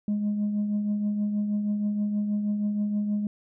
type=tone with tremolo; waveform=sine; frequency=207.7 Hz; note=G#3; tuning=in tune; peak=-20 dBFS; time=0.08-3.27 s; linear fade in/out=2 ms; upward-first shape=triangle; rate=6.3 Hz; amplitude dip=50%; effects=tanh soft clip ceiling -21 dBFS